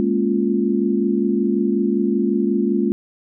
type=chord; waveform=sine; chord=Bb minor seventh; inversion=third; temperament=equal; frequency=207.7 / 233.1 / 277.2 / 349.2 Hz; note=Ab3 / Bb3 / Db4 / F4; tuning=0 / 0 / 0 / 0 cents; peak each=-20 / -22 / -23 / -21 dBFS; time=0-2.92 s; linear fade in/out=0 ms; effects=none